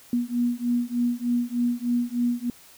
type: beating tone pair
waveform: sine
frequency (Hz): 239.6 / 242.9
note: A#3 / B3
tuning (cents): +48 / -29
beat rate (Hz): 3.3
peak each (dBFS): -25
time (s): 0.13-2.5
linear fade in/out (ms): 2
effects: white hiss -51 dBFS RMS until 2.77 s